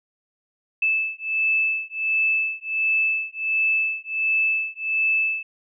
sine beating tone pair, 2624 / 2625.4 Hz, E7 / E7, -9 / -8 cents, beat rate 1.4 Hz, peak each -23 dBFS, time 0.82-5.43 s, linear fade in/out 5 ms, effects none

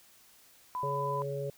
sine tone, 1000 Hz, B5, 21 cents sharp, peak -32 dBFS, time 0.75-1.22 s, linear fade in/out 0 ms
harmonic tone, 140 Hz, C#3, 18 cents sharp, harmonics 1 / 3 / 4, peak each -37 / -37 / -37 dBFS, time 0.83-1.5 s, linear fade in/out 2 ms
effects white hiss -60 dBFS RMS until 1.57 s

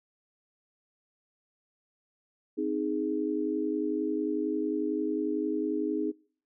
sine chord, Ab major, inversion first, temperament equal with one note detuned, 260 / 311.1 / 415.3 Hz, C4 / Eb4 / Ab4, -11 / 0 / 0 cents, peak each -34 / -30 / -32 dBFS, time 2.57-6.12 s, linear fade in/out 20 ms, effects noise-tail reverb RT60 0.5 s tail -25 dB re dry

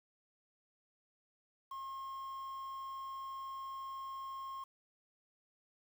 triangle tone with quantisation, 1074 Hz, C6, 45 cents sharp, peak -40 dBFS, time 1.71-4.64 s, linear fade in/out 5 ms, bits 10, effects none

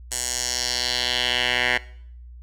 10% pulse tone with band-pass filter sweep, 123.9 Hz, B2, 6 cents sharp, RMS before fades -24 dBFS, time 0.11-1.78 s, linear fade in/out 10 ms, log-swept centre 8100 to 2100 Hz, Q 2.4, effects noise-tail reverb RT60 0.6 s tail -19 dB re dry + added 60 Hz sine -39 dBFS peak until 2.42 s

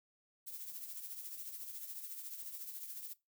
violet noise with tremolo, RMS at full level -44 dBFS, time 0.46-3.14 s, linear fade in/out 20 ms, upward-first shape triangle, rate 14 Hz, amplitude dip 60%, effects noise-tail reverb RT60 0.2 s tail -19 dB re dry

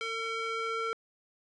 square tone with band-pass filter sweep, 452.5 Hz, A4, 48 cents sharp, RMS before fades -34 dBFS, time 0.01-0.93 s, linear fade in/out 0 ms, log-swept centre 2400 to 1400 Hz, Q 1.3, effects resampled to 22050 Hz

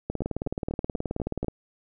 two click trains, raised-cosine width 2 ms, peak -15 / -18 dBFS, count 27 / 6, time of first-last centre 0.1-1.483 / 0.22-1.445 s, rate 18.8 / 4.08 Hz, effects none

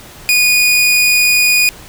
sawtooth tone, 2462 Hz, D#7, 19 cents flat, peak -5 dBFS, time 0.29-1.69 s, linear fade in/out 0 ms, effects pink hiss -36 dBFS RMS until 1.88 s

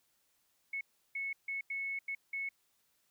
sine tone bursts at uneven times, 2200 Hz, C#7, 14 cents flat, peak -35 dBFS, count 6, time 0.73-0.81 / 1.15-1.33 / 1.48-1.61 / 1.7-1.99 / 2.08-2.15 / 2.33-2.49 s, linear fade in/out 5 ms, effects white hiss -75 dBFS RMS until 3.1 s

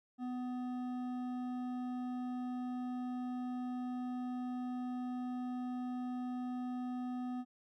triangle tone with hard clipping, 249.6 Hz, B3, 19 cents sharp, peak -39 dBFS, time 0.18-7.45 s, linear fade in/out 50 ms, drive 13 dB, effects none

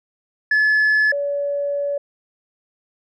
sine tone pair in turn, 1719 / 570.3 Hz, A6 / C#5, -41 / +49 cents, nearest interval octave + perfect fifth, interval 1910 cents, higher first, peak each -11 / -19 dBFS, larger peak first, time 0.51-1.12 / 1.12-1.98 s, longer second, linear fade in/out 5 ms, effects tanh soft clip ceiling -12 dBFS

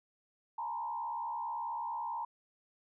sine tone with frequency modulation, 932.3 Hz, A#5, in tune, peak -35 dBFS, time 0.58-2.25 s, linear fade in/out 5 ms, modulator 69.1 Hz, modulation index 0.99, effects none

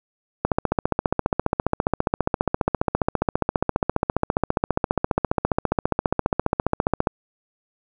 click train, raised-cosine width 1 ms, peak -4 dBFS, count 99, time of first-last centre 0.45-7.072 s, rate 14.8 Hz, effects none

